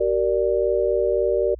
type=chord; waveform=sine; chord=G minor; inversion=none; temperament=equal with one note detuned; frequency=382.4 / 466.2 / 587.3 Hz; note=G4 / Bb4 / D5; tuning=-43 / 0 / 0 cents; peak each=-22 dBFS; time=0-1.55 s; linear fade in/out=10 ms; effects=added 60 Hz sine -37 dBFS peak until 1.59 s